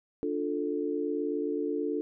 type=chord; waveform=sine; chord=D minor; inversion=none; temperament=just; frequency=293.7 / 352.4 / 440.5 Hz; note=D4 / F4 / A4; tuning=0 / +16 / +2 cents; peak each=-32 / -34 / -32 dBFS; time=0.23-2.01 s; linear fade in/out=0 ms; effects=none